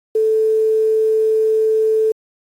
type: tone with quantisation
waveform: sine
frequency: 438.5 Hz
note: A4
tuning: 6 cents flat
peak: -12 dBFS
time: 0.15-2.12 s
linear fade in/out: 5 ms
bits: 7
effects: AAC 48 kbps